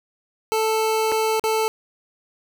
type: tone with dropouts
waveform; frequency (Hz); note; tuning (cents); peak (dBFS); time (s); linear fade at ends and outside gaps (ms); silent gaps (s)
25% pulse; 440; A4; 0; -15; 0.52-1.68; 0; 1.118-1.122 / 1.396-1.439
effects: none